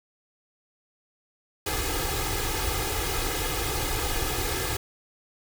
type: noise with comb filter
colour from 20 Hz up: pink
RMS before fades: -28 dBFS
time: 1.66-4.77 s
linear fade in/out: 5 ms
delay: 2.4 ms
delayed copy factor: +0.95
effects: none